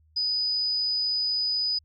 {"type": "tone", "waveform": "sine", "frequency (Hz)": 4978, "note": "D#8", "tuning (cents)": 0, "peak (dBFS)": -23, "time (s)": [0.16, 1.79], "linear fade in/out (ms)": 10, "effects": ["added 78 Hz sine -58 dBFS peak until 1.84 s", "MP3 64 kbps"]}